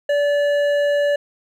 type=tone with hard clipping; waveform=sine; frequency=578 Hz; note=D5; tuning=28 cents flat; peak=-17 dBFS; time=0.09-1.16 s; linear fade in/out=5 ms; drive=9 dB; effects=none